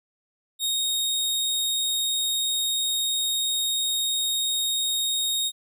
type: tone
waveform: sawtooth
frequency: 3729 Hz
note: A#7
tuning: in tune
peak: -20 dBFS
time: 0.59-5.52 s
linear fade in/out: 50 ms
effects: none